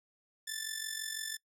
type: tone with amplitude modulation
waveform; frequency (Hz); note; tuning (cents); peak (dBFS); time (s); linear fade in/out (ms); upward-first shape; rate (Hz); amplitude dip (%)
10% pulse; 1760; A6; 0; -25; 0.47-1.37; 10; sine; 46; 70
effects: noise-tail reverb RT60 0.1 s tail -22 dB re dry